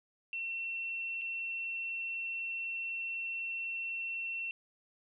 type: tone with dropouts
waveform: sine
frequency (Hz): 2708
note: E7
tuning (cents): +46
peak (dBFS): -35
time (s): 0.33-4.51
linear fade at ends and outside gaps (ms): 1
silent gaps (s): 1.213-1.217
effects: none